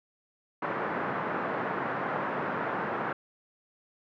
white band-pass noise, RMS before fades -32 dBFS, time 0.62-3.13 s, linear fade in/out 5 ms, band 140 to 1500 Hz, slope 24 dB/octave, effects none

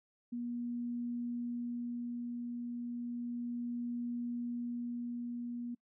sine tone with tremolo, 240 Hz, B3, 49 cents flat, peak -35 dBFS, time 0.32-5.75 s, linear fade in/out 10 ms, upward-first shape sine, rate 0.33 Hz, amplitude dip 25%, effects noise-tail reverb RT60 0.1 s tail -26 dB re dry

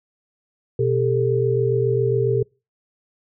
sine tone cluster, 123.5 / 400.1 / 447.4 Hz, B2 / G4 / A4, 0 / +35 / +29 cents, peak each -21 dBFS, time 0.79-2.43 s, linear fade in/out 5 ms, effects noise-tail reverb RT60 0.3 s tail -26 dB re dry

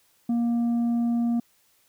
sine tone with tanh clipping, 235.6 Hz, A#3, 19 cents sharp, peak -22 dBFS, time 0.29-1.4 s, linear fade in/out 5 ms, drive 4 dB, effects white hiss -64 dBFS RMS until 1.88 s

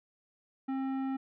triangle tone with tanh clipping, 267 Hz, C4, 35 cents sharp, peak -33 dBFS, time 0.68-1.17 s, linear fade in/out 10 ms, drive 17 dB, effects none

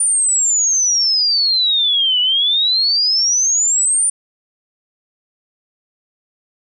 sine exponential two-way sweep, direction down then up, 9370 to 2926 to 9370 Hz, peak -12 dBFS, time 0-4.1 s, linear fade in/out 5 ms, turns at 2.2 s, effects none

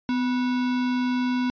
sine tone with sample-and-hold, 251.1 Hz, B3, 29 cents sharp, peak -21 dBFS, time 0.09-1.5 s, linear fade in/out 0 ms, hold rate 1225 Hz, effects resampled to 11025 Hz

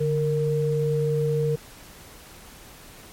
sine tone pair together, 146.83 / 462.9 Hz, D3 / A#4, 0 / -12 cents, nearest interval octave + minor sixth, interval 1988 cents, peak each -23 dBFS, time 0-1.56 s, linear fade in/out 10 ms, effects pink hiss -46 dBFS RMS until 3.12 s + MP3 64 kbps

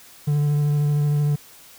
triangle tone with vibrato, 146.83 Hz, D3, in tune, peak -15 dBFS, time 0.27-1.36 s, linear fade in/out 10 ms, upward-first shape sine, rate 13 Hz, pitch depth 15 cents each way, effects white hiss -47 dBFS RMS until 1.78 s

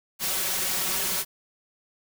white noise with comb filter, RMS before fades -27 dBFS, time 0.19-1.25 s, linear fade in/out 50 ms, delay 5.3 ms, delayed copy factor +1, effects none

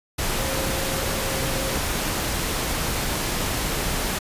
sine tone in noise, 535 Hz, C5, 38 cents sharp, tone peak -32 dBFS, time 0.37-1.77 s, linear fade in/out 10 ms, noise pink, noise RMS -25 dBFS, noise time 0.18-4.19 s, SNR -10 dB, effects resampled to 32000 Hz

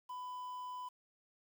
triangle tone with quantisation, 998 Hz, B5, 18 cents sharp, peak -40 dBFS, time 0.09-0.89 s, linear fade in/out 10 ms, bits 10, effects none

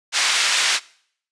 pink band-pass noise, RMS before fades -19 dBFS, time 0.12-0.8 s, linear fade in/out 50 ms, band 1800 to 6700 Hz, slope 12 dB/octave, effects noise-tail reverb RT60 0.6 s tail -22 dB re dry + resampled to 22050 Hz

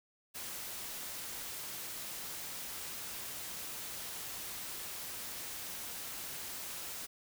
white noise, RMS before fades -43 dBFS, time 0.34-7.07 s, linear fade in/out 20 ms, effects none

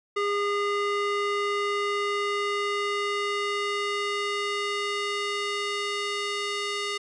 square tone with band-pass filter sweep, 407.8 Hz, G#4, 32 cents flat, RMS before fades -28 dBFS, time 0.16-6.98 s, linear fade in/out 10 ms, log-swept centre 1300 to 3300 Hz, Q 0.73, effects resampled to 24000 Hz

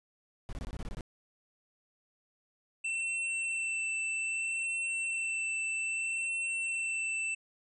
brown noise bursts, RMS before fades -38 dBFS, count 9, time 0.49-1.008 s, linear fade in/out 0 ms, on 38 ms, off 22 ms
square tone with vibrato, 2682 Hz, E7, 29 cents sharp, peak -32 dBFS, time 2.84-7.35 s, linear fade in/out 10 ms, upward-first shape sine, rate 0.62 Hz, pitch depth 13 cents each way
effects resampled to 24000 Hz

